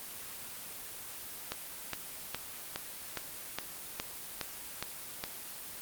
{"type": "click train", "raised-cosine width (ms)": 0.2, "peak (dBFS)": -16, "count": 10, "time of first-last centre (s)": [1.52, 5.239], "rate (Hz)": 2.42, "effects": ["white hiss -44 dBFS RMS until 5.81 s", "Opus 24 kbps"]}